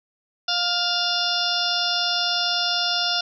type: harmonic tone with a mistuned harmonic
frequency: 704 Hz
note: F5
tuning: 14 cents sharp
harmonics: 1 / 2 / 4 / 5 / 6 / 7 / 8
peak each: -29 / -28 / -29 / -26 / -30 / -28 / -28 dBFS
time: 0.48-3.21 s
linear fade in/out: 5 ms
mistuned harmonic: 8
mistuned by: -52 cents
effects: none

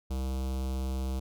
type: tone with notch filter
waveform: square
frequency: 65.41 Hz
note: C2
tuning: in tune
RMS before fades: -32 dBFS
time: 0.1-1.2 s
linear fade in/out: 10 ms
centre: 1800 Hz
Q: 0.85
effects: none

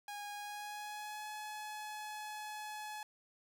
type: tone with pitch glide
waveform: sawtooth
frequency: 822 to 849.5 Hz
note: G#5 to G#5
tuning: -18 to +39 cents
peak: -39 dBFS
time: 0.08-3.03 s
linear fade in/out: 2 ms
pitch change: +57 cents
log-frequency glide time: 0.33-1.28 s
effects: none

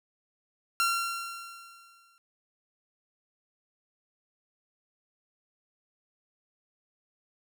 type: tone with exponential decay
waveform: sawtooth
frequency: 1371 Hz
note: F6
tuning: 32 cents flat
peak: -19 dBFS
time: 0.8-2.18 s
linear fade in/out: 0 ms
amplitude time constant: 300 ms
effects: none

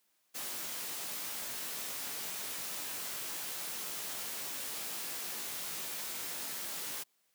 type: noise with comb filter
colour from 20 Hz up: white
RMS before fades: -40 dBFS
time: 0.34-7.04 s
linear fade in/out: 20 ms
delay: 18 ms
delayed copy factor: +0.5
effects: white hiss -75 dBFS RMS until 7.34 s + high-pass 150 Hz 12 dB/octave

